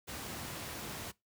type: noise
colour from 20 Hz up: pink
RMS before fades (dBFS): -42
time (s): 0.07-1.12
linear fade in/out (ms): 20
effects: noise-tail reverb RT60 0.2 s tail -22 dB re dry + high-pass 80 Hz 12 dB/octave